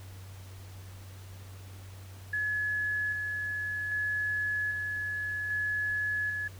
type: tone with tremolo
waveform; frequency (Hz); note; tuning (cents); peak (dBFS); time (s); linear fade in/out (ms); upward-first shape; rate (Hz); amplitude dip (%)
sine; 1700; G#6; +40; -28; 2.33-6.48; 5; square; 0.63; 30
effects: added 95 Hz sine -44 dBFS peak until 6.59 s + pink hiss -54 dBFS RMS until 6.59 s